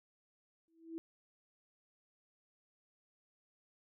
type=tone with exponential growth; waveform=sine; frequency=327.8 Hz; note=E4; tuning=10 cents flat; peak=-37 dBFS; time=0.68-0.98 s; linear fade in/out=0 ms; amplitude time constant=64 ms; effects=none